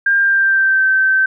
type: tone with pitch glide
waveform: sine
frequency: 1600 to 1547.3 Hz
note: G6 to G6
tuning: +35 to -23 cents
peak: -10 dBFS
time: 0.06-1.26 s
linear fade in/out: 5 ms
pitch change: -58 cents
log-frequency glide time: 0.17-0.85 s
effects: none